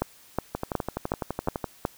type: two click trains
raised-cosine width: 1 ms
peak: -10 / -14 dBFS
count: 6 / 14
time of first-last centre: 0.02-1.852 / 0.55-1.642 s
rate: 2.73 / 11.9 Hz
effects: white hiss -54 dBFS RMS until 1.97 s